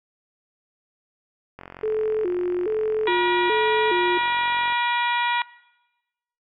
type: click train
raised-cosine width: 0.5 ms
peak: -23 dBFS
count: 142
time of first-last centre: 1.59-4.723 s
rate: 45 Hz
type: tone with vibrato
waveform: sine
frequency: 393.1 Hz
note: G4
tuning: 5 cents sharp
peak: -21 dBFS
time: 1.83-4.18 s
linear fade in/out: 5 ms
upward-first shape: square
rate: 1.2 Hz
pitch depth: 170 cents each way
type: harmonic tone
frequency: 480 Hz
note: B4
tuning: 49 cents flat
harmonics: 2 / 3 / 4 / 5 / 6 / 7 / 8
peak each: -22 / -31 / -27 / -29 / -37 / -32 / -37 dBFS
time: 3.07-5.42 s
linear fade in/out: 2 ms
effects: noise-tail reverb RT60 1.0 s tail -20 dB re dry